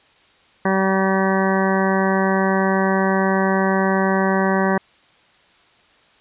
harmonic tone, 191.7 Hz, G3, 38 cents flat, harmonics 1 / 2 / 3 / 4 / 5 / 6 / 8 / 9 / 10, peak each -19 / -22 / -24 / -25 / -26 / -27 / -28 / -29 / -29 dBFS, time 0.65-4.78 s, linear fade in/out 5 ms, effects white hiss -54 dBFS RMS until 6.2 s + resampled to 8000 Hz

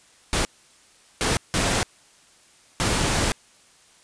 pink noise bursts at uneven times, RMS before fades -22 dBFS, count 4, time 0.33-0.45 / 1.21-1.37 / 1.54-1.83 / 2.8-3.32 s, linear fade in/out 0 ms, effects white hiss -55 dBFS RMS until 4.03 s + resampled to 22050 Hz

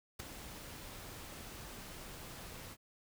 pink noise with ADSR envelope, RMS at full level -40 dBFS, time 0.19-2.77 s, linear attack 10 ms, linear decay 9 ms, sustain -9 dB, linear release 54 ms, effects none

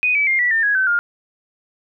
sine tone with pitch steps, 2489 / 2296 / 2117 / 1952.8 / 1801.1 / 1661.2 / 1532.2 / 1413.1 Hz, D#7 / D7 / C7 / B6 / A6 / G#6 / G6 / F6, 0 / -40 / +20 / -20 / +40 / 0 / -40 / +20 cents, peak -14 dBFS, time 0.03-0.99 s, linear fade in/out 0 ms, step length 120 ms, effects none

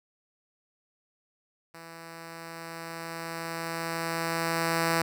5% pulse tone with level ramp, 165.5 Hz, E3, 7 cents sharp, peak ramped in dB -33 to -12 dBFS, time 1.74-5.02 s, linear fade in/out 5 ms, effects none

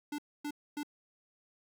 square tone bursts, 293.7 Hz, D4, in tune, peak -36 dBFS, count 3, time 0.12-0.832 s, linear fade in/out 5 ms, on 64 ms, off 260 ms, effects none

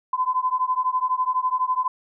sine beating tone pair, 1012 / 1024 Hz, B5 / C6, +42 / -38 cents, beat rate 12 Hz, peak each -23 dBFS, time 0.13-1.88 s, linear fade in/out 5 ms, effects none

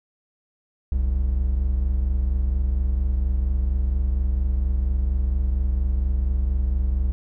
triangle tone pair together, 41.12 / 65.41 Hz, E1 / C2, -4 / 0 cents, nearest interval minor sixth, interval 804 cents, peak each -23 / -18 dBFS, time 0.92-7.12 s, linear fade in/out 0 ms, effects none

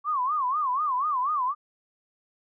sine tone with vibrato, 1108.7 Hz, C#6, in tune, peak -23 dBFS, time 0.04-1.55 s, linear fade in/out 50 ms, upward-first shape sine, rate 4.1 Hz, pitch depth 200 cents each way, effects none

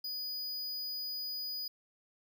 square tone, 4950 Hz, D#8, 10 cents flat, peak -37 dBFS, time 0.04-1.68 s, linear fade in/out 5 ms, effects 13-bit

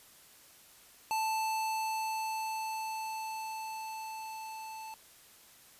square tone with level ramp, 880 Hz, A5, in tune, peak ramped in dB -30 to -43 dBFS, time 1.11-4.94 s, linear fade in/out 0 ms, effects white hiss -58 dBFS RMS until 5.79 s + resampled to 32000 Hz

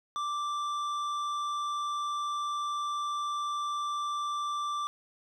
sine tone with tanh clipping, 1174.7 Hz, D6, in tune, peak -32 dBFS, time 0.16-4.87 s, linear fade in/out 0 ms, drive 11 dB, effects none

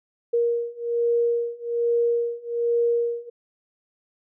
sine beating tone pair, 470.5 / 471.7 Hz, A#4 / A#4, +16 / +20 cents, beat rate 1.2 Hz, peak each -24 / -23 dBFS, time 0.33-3.3 s, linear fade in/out 10 ms, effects none

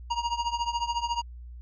square tone with tremolo, 945 Hz, A#5, 23 cents sharp, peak -24 dBFS, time 0.1-1.22 s, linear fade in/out 10 ms, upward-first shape triangle, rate 14 Hz, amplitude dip 90%, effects added 60 Hz sine -40 dBFS peak until 1.61 s + resampled to 16000 Hz

